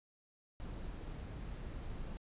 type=noise; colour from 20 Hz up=brown; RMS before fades=-44 dBFS; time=0.6-2.17 s; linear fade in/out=0 ms; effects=resampled to 8000 Hz